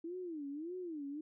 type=tone with vibrato; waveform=sine; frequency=320.7 Hz; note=E4; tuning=48 cents flat; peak=-40 dBFS; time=0.04-1.21 s; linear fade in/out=5 ms; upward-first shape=sine; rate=1.7 Hz; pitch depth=240 cents each way; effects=none